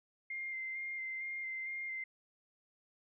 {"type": "tone with vibrato", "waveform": "sine", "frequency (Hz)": 2099, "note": "C7", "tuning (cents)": 5, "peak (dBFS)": -38, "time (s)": [0.3, 2.04], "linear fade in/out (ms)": 5, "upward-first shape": "square", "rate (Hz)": 2.2, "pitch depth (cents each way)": 15, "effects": []}